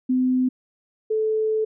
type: tone pair in turn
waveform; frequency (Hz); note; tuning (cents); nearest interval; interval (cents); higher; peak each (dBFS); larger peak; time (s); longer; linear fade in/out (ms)
sine; 255.2 / 436; C4 / A4; -43 / -16; major sixth; 927; second; -17 / -19; first; 0.09-0.49 / 1.1-1.65; second; 10
effects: none